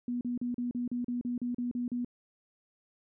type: tone bursts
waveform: sine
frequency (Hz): 243.6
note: B3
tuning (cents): -24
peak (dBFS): -30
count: 12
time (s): 0.08-2.047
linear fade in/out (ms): 2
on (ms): 130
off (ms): 37
effects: none

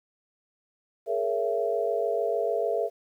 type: chord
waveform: sine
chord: A# half-diminished seventh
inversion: third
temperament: just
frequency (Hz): 419.5 / 466.2 / 559.4 / 671.3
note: G#4 / A#4 / C#5 / E5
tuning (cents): +17 / 0 / +16 / +31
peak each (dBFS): -30 / -29 / -33 / -28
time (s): 1.06-2.9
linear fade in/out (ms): 50
effects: 10-bit

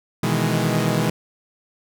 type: chord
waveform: sawtooth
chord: E major seventh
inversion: second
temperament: equal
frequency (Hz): 123.47 / 155.56 / 164.81 / 207.7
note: B2 / D#3 / E3 / G#3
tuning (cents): 0 / 0 / 0 / 0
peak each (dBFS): -20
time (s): 0.23-1.1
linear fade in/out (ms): 5
effects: none

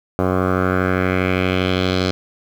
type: tone with low-pass filter sweep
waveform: 10% pulse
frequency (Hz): 92.5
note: F#2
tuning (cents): 0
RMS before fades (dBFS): -18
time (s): 0.19-2.11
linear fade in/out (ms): 0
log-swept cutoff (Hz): 960 to 4500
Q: 2.5
effects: 7-bit

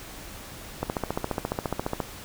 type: click train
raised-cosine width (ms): 1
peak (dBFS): -12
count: 18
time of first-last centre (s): 0.83-2.002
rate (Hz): 14.5
effects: pink hiss -42 dBFS RMS until 2.24 s

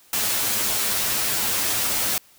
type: noise with comb filter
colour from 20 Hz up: white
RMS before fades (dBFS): -23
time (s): 0.13-2.18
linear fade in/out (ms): 2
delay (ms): 9.4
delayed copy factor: +1
effects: white hiss -54 dBFS RMS until 2.38 s

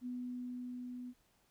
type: tone with level ramp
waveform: sine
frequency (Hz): 247.9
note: B3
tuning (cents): +7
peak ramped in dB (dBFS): -38 to -43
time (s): 0.01-1.14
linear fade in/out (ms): 50
effects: pink hiss -73 dBFS RMS until 1.5 s

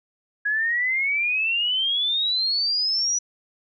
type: exponential sweep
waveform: sine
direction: up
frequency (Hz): 1661.2 to 5920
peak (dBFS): -20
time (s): 0.45-3.19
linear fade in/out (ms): 10
effects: none

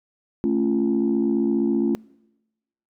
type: chord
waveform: sine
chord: A augmented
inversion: none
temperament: just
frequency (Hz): 220 / 275 / 343.8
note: A3 / C#4 / E#4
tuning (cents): 0 / -14 / -27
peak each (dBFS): -22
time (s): 0.44-1.95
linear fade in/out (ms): 0
effects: noise-tail reverb RT60 1.0 s tail -26 dB re dry + tanh soft clip ceiling -12 dBFS

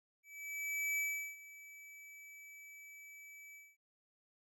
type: tone with ADSR envelope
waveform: square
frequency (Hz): 2300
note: D7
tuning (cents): -37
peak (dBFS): -34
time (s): 0.23-3.77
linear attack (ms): 750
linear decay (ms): 380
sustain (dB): -19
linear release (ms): 220
effects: none

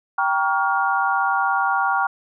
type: chord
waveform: sine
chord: G half-diminished seventh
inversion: none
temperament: just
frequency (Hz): 784 / 940.8 / 1128.9 / 1411.2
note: G5 / Bb5 / Db6 / F6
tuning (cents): 0 / +16 / +31 / +18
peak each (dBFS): -22 / -24 / -24 / -22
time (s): 0.18-2.07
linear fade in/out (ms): 5
effects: none

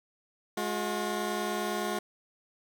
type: tone pair together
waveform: 15% pulse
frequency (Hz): 210 / 359.8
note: G#3 / F#4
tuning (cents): +19 / -48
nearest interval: major sixth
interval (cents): 933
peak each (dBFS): -27 / -26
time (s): 0.57-1.99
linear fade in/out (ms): 5
effects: none

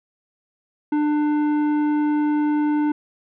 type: tone with tanh clipping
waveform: sine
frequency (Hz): 298.3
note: D4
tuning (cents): +27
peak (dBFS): -19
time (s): 0.92-2.92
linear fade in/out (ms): 5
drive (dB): 11
effects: none

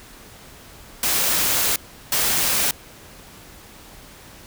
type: noise bursts at uneven times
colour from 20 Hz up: white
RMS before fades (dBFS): -20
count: 2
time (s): 1.03-1.76 / 2.12-2.71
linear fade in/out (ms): 2
effects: pink hiss -44 dBFS RMS until 4.46 s

